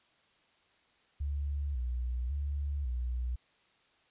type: tone with vibrato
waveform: sine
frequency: 66.2 Hz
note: C2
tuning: 21 cents sharp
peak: -31 dBFS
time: 1.2-3.36 s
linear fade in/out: 10 ms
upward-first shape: square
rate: 0.91 Hz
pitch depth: 130 cents each way
effects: white hiss -68 dBFS RMS until 4.1 s + resampled to 8000 Hz